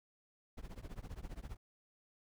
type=noise with tremolo; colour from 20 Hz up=brown; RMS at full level=-43 dBFS; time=0.57-1.57 s; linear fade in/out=10 ms; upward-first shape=triangle; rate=15 Hz; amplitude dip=100%; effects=none